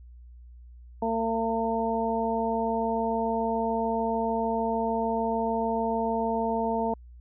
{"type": "harmonic tone", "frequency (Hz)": 226.7, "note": "A#3", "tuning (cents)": -48, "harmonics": [1, 2, 3, 4], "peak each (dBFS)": [-30, -30, -30, -30], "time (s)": [1.02, 6.94], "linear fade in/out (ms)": 5, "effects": ["added 60 Hz sine -45 dBFS peak until 7.2 s"]}